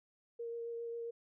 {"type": "tone with vibrato", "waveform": "sine", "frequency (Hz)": 466.2, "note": "A#4", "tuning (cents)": 0, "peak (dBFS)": -39, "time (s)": [0.39, 1.11], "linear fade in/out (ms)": 10, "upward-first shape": "sine", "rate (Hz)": 7.4, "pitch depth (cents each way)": 11, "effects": []}